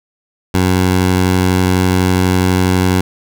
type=tone; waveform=15% pulse; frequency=92.1 Hz; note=F#2; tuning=7 cents flat; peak=-4 dBFS; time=0.54-3.01 s; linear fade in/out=5 ms; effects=none

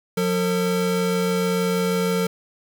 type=tone pair together; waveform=square; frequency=179.81 / 453.1 Hz; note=F#3 / A#4; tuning=-49 / -49 cents; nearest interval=octave + major third; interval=1600 cents; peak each=-23 dBFS; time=0.17-2.27 s; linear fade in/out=5 ms; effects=none

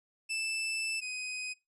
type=tone pair in turn; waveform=sawtooth; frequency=2642 / 2506 Hz; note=E7 / D#7; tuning=+3 / +12 cents; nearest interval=minor second; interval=91 cents; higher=first; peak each=-29 / -33 dBFS; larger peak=first; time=0.29-1.01 / 1.01-1.54 s; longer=first; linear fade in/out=20 ms; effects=noise-tail reverb RT60 0.2 s tail -18 dB re dry + resampled to 24000 Hz

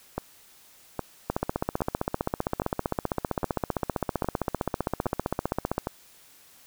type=two click trains; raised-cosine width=1 ms; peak=-11 / -14 dBFS; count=70 / 8; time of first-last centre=1.3-5.781 / 0.18-5.871 s; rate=15.4 / 1.23 Hz; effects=white hiss -55 dBFS RMS until 6.66 s

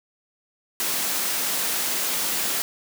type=high-pass noise; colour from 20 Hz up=white; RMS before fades=-25 dBFS; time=0.8-2.62 s; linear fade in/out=0 ms; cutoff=160 Hz; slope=24 dB/octave; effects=none

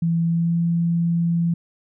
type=tone with pitch glide; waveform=sine; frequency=167 to 169.23 Hz; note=E3 to E3; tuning=+23 to +46 cents; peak=-17 dBFS; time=0.02-1.54 s; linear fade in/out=5 ms; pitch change=+23 cents; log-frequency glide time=0.25-0.6 s; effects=none

